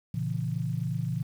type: chord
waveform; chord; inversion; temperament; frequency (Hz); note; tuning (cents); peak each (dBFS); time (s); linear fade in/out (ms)
sine; A# diminished; none; just; 116.54 / 139.85 / 167.82; A#2 / C#3 / E3; 0 / +16 / +31; -32; 0.14-1.23; 5
effects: 9-bit